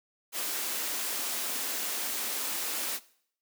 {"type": "high-pass noise", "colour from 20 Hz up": "white", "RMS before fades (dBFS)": -33, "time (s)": [0.32, 3], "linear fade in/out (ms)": 50, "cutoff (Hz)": 210, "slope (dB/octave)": 48, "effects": ["noise-tail reverb RT60 0.6 s tail -19 dB re dry"]}